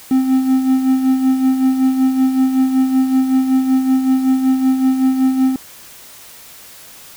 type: tone with tremolo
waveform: triangle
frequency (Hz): 261.8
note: C4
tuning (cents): +1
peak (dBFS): -7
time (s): 0.11-5.56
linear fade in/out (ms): 2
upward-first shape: sine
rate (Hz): 5.3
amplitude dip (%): 55
effects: white hiss -39 dBFS RMS until 7.16 s